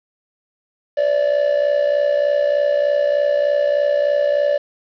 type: tone with amplitude modulation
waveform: triangle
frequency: 581 Hz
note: D5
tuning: 19 cents flat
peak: -9 dBFS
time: 0.97-4.58 s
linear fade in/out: 10 ms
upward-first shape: sine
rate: 63.3 Hz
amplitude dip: 70%
effects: resampled to 11025 Hz + 7-bit